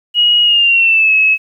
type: tone with pitch glide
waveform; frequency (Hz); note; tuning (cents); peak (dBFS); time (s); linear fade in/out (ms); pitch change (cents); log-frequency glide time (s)
sine; 2894 to 2578; F#7 to E7; -39 to -39; -7; 0.14-1.38; 50; -200; 0.43-1.13
effects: 8-bit